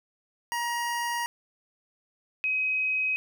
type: tone pair in turn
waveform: 25% pulse / sine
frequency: 948 / 2531 Hz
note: A#5 / D#7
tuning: +29 / +29 cents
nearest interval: octave + perfect fourth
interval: 1700 cents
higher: second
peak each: -24 dBFS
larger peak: neither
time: 0.52-1.26 / 2.44-3.16 s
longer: first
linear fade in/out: 0 ms
effects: none